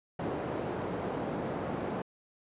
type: band-pass noise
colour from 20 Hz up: white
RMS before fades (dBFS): -35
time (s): 0.19-2.02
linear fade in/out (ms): 5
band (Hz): 110 to 580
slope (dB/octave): 12
effects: resampled to 8000 Hz